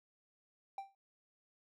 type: tone with exponential decay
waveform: triangle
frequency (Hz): 784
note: G5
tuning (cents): 0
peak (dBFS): -35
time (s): 0.78-0.95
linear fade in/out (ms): 2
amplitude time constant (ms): 35
effects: none